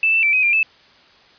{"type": "tone with pitch steps", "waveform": "sine", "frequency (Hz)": [2641, 2663, 2331, 2523, 2387, 2622], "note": ["E7", "E7", "D7", "D#7", "D7", "E7"], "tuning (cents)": [3, 17, -14, 23, 28, -10], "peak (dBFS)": -13, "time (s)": [0.03, 0.63], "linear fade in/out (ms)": 2, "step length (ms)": 100, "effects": ["white hiss -50 dBFS RMS until 1.38 s", "resampled to 11025 Hz"]}